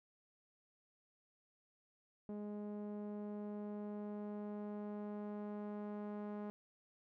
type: tone with low-pass filter sweep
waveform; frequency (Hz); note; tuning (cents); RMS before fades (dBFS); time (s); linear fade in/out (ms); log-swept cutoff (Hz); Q
sawtooth; 207.7; G#3; 0; -45; 2.29-6.5; 0; 570 to 980; 0.89
effects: none